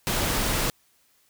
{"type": "noise", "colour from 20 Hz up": "pink", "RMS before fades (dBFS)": -25, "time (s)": [0.07, 0.7], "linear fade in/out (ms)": 0, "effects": ["white hiss -64 dBFS RMS until 1.29 s"]}